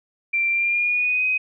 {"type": "tone with pitch glide", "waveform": "sine", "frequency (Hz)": [2359, 2514], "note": ["D7", "D#7"], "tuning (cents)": [7, 17], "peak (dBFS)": -18, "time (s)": [0.33, 1.38], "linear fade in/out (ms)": 10, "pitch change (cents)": 110, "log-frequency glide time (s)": [0.5, 1.26], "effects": []}